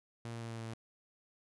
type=tone with pitch steps; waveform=sawtooth; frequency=116.54 / 115.8 / 115.07 / 114.34 / 113.62 / 112.9 Hz; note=A#2 / A#2 / A#2 / A#2 / A#2 / A2; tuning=0 / -11 / -22 / -33 / -44 / +45 cents; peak=-37 dBFS; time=0.25-0.736 s; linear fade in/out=0 ms; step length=81 ms; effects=resampled to 24000 Hz